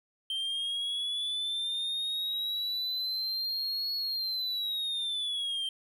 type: linear two-way sweep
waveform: triangle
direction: up then down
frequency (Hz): 3136 to 4360 to 3136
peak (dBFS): -29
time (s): 0.3-5.69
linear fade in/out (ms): 2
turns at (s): 3.95
effects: none